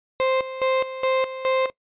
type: tone with tremolo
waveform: 35% pulse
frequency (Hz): 523.3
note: C5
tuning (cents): 0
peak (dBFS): -17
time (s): 0.2-1.7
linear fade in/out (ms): 0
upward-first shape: square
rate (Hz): 2.4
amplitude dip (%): 75
effects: noise-tail reverb RT60 0.1 s tail -20 dB re dry + resampled to 8000 Hz